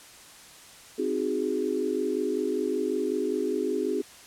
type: chord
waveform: sine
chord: Ab dominant seventh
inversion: first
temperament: equal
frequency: 261.6 / 311.1 / 370 / 415.3 Hz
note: C4 / Eb4 / Gb4 / Ab4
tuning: 0 / 0 / 0 / 0 cents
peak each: -32 / -32 / -30 / -29 dBFS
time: 0.98-4.02 s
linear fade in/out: 10 ms
effects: white hiss -49 dBFS RMS until 4.26 s + low-pass 10000 Hz 12 dB/octave